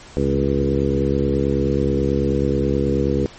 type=harmonic tone with a mistuned harmonic; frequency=69.3 Hz; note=C#2; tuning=in tune; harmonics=1 / 2 / 3 / 4 / 5 / 6 / 7; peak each=-24 / -24 / -24 / -24 / -24 / -24 / -24 dBFS; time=0.17-3.26 s; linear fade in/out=0 ms; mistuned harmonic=2; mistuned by=-39 cents; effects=pink hiss -42 dBFS RMS until 3.38 s + MP3 32 kbps